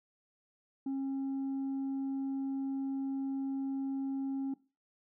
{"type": "tone with tanh clipping", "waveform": "sine", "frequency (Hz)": 270.9, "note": "C#4", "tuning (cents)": -40, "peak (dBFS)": -33, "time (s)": [0.86, 4.54], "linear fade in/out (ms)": 5, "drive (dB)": 2, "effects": ["noise-tail reverb RT60 0.3 s tail -19 dB re dry"]}